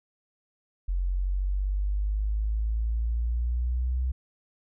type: exponential sweep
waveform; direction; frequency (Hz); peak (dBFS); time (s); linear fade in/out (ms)
sine; up; 44.46 to 64; -24; 0.88-4.12; 10
effects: none